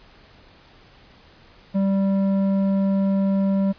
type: tone with low-pass filter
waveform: square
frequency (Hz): 195.2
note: G3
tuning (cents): -7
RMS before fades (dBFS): -20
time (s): 1.74-3.73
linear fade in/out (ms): 20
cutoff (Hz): 590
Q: 0.84
effects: pink hiss -51 dBFS RMS until 3.78 s + resampled to 11025 Hz